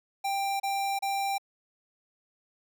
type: tone bursts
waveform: square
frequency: 789 Hz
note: G5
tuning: 11 cents sharp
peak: -28 dBFS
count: 3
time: 0.24-1.382 s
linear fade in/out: 10 ms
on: 360 ms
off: 31 ms
effects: none